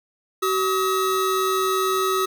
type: tone pair together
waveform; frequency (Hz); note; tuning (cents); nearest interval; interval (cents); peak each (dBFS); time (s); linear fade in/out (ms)
square; 379.2 / 1275.5; F#4 / D#6; +43 / +43; octave + major sixth; 2100; -23; 0.42-2.26; 10
effects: none